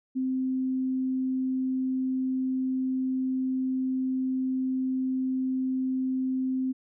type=tone; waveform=sine; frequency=260 Hz; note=C4; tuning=11 cents flat; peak=-25 dBFS; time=0.15-6.73 s; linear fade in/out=20 ms; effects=none